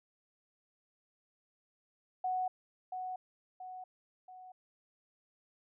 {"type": "tone with echo", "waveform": "sine", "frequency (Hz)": 740, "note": "F#5", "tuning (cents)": 0, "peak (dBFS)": -31, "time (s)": [2.24, 2.48], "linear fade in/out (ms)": 5, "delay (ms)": 680, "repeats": 3, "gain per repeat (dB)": -6, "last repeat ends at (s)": 4.52, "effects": []}